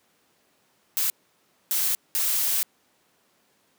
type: noise bursts at uneven times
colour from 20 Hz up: blue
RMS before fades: -24 dBFS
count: 3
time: 0.97-1.1 / 1.71-1.95 / 2.15-2.63 s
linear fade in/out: 0 ms
effects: pink hiss -65 dBFS RMS until 3.78 s + high-pass 200 Hz 12 dB/octave